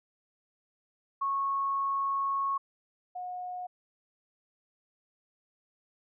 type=tone pair in turn; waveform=sine; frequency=1100 / 724.8 Hz; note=C#6 / F#5; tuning=-14 / -36 cents; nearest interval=perfect fifth; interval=722 cents; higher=first; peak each=-27 / -35 dBFS; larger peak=first; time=1.21-2.58 / 3.15-3.67 s; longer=first; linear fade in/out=10 ms; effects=none